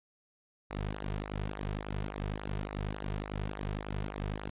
sawtooth tone with flanger, 51 Hz, G#1, 31 cents flat, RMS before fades -37 dBFS, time 0.7-4.5 s, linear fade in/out 10 ms, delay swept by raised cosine 0.27 to 3.77 ms, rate 3.5 Hz, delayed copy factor -0.7, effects resampled to 8000 Hz

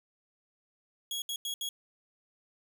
sawtooth tone bursts at uneven times, 3322 Hz, G#7, in tune, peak -30 dBFS, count 4, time 1.11-1.22 / 1.29-1.36 / 1.45-1.54 / 1.61-1.69 s, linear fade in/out 2 ms, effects none

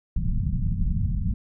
pink low-pass noise, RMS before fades -24 dBFS, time 0.16-1.34 s, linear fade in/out 2 ms, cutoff 200 Hz, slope 48 dB/octave, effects none

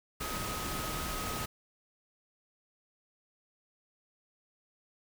sine tone in noise, 1263 Hz, D#6, 26 cents sharp, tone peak -41 dBFS, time 0.2-1.46 s, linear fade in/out 10 ms, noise pink, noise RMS -37 dBFS, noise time 0.2-1.46 s, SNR -7 dB, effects none

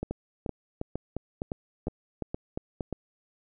two click trains, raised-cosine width 2 ms, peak -18 / -18 dBFS, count 9 / 7, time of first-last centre 0.11-2.927 / 0.03-2.808 s, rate 2.84 / 2.16 Hz, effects none

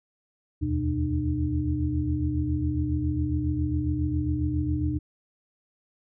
sine tone cluster, 77.4 / 84.7 / 124.9 / 301.5 Hz, D#2 / E2 / B2 / D4, -9 / +48 / +20 / +46 cents, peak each -29 / -30 / -30 / -28 dBFS, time 0.61-4.99 s, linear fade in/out 20 ms, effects none

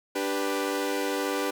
sawtooth chord, G major, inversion second, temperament equal, 293.7 / 392 / 493.9 Hz, D4 / G4 / B4, 0 / 0 / 0 cents, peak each -27 dBFS, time 0.15-1.51 s, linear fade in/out 10 ms, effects none

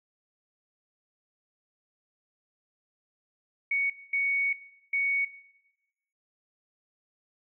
sine tone bursts at uneven times, 2229 Hz, C#7, 9 cents sharp, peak -24 dBFS, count 3, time 3.71-3.9 / 4.13-4.53 / 4.93-5.25 s, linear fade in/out 5 ms, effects noise-tail reverb RT60 1.0 s tail -19 dB re dry

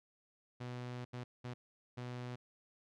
sawtooth tone bursts at uneven times, 123.47 Hz, B2, in tune, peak -38 dBFS, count 4, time 0.6-1.05 / 1.13-1.24 / 1.44-1.54 / 1.97-2.36 s, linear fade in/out 10 ms, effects low-pass 5000 Hz 12 dB/octave

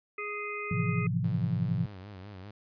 harmonic tone, 415.3 Hz, G#4, in tune, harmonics 1 / 3 / 5 / 6, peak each -39 / -39 / -39 / -39 dBFS, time 0.18-1.07 s, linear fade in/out 5 ms
sine chord, F major seventh, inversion first, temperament just, 109.13 / 130.96 / 163.7 / 174.61 Hz, A2 / C3 / E3 / F3, -14 / +2 / -12 / 0 cents, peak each -32 dBFS, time 0.71-1.86 s, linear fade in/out 5 ms
sawtooth tone with vibrato, 98 Hz, G2, in tune, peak -39 dBFS, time 1.24-2.51 s, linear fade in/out 5 ms, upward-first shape sine, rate 5 Hz, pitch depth 120 cents each way
effects resampled to 11025 Hz

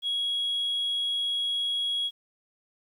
sine tone, 3319 Hz, G#7, 2 cents flat, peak -24 dBFS, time 0.02-2.11 s, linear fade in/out 50 ms, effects tanh soft clip ceiling -23 dBFS + 10-bit

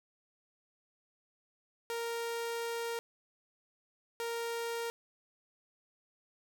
sawtooth tone bursts at uneven times, 465.3 Hz, A#4, 3 cents flat, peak -31 dBFS, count 2, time 1.9-2.99 / 4.2-4.9 s, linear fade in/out 0 ms, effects none

